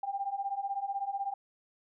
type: beating tone pair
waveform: sine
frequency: 783 / 799 Hz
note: G5 / G5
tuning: -2 / +33 cents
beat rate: 16 Hz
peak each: -36 / -34 dBFS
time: 0.03-1.34 s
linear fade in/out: 5 ms
effects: none